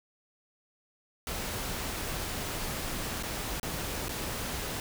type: noise with dropouts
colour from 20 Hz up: pink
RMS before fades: -35 dBFS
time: 1.27-4.8 s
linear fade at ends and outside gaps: 1 ms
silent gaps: 3.227-3.233 / 3.598-3.63 / 4.084-4.092 s
effects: none